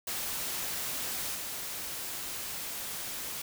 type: noise with level steps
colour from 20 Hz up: white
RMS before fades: -35 / -38 dBFS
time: 0.07-3.42 s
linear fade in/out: 5 ms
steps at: 1.34 s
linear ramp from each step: 20 ms
effects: none